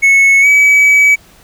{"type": "tone with pitch glide", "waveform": "triangle", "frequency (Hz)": [2200, 2282], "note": ["C#7", "C#7"], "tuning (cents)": [-14, 50], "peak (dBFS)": -3, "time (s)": [0.02, 1.16], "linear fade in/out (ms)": 20, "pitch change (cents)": 64, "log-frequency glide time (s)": [0.41, 0.47], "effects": ["pink hiss -44 dBFS RMS until 1.43 s"]}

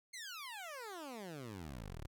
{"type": "exponential sweep", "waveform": "15% pulse", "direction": "down", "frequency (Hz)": [2165, 31.67], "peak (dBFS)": -39, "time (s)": [0.13, 2.07], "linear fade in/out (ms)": 10, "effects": []}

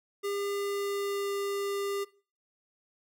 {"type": "tone with pitch glide", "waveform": "square", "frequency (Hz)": [402.7, 400.1], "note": ["G4", "G4"], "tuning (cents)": [47, 35], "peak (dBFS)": -31, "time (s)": [0.23, 2.05], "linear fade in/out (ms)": 20, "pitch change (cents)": -12, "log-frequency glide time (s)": [0.51, 1.35], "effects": ["noise-tail reverb RT60 0.4 s tail -20 dB re dry"]}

